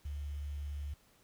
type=tone with quantisation; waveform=sine; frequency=72.3 Hz; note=D2; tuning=27 cents flat; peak=-37 dBFS; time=0.05-0.94 s; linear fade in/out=5 ms; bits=10; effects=pink hiss -67 dBFS RMS until 1.23 s